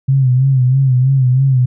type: tone with vibrato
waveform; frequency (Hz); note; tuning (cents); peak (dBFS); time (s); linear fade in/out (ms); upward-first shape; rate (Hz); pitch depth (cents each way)
sine; 130.81; C3; 0; -8; 0.08-1.66; 10; sine; 3.1; 77
effects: none